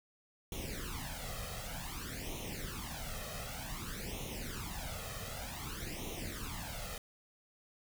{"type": "noise with flanger", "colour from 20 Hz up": "pink", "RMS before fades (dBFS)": -42, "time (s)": [0.52, 6.98], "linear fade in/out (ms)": 2, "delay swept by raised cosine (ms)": [0.31, 1.61], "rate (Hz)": 0.54, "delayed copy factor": 0.8, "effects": []}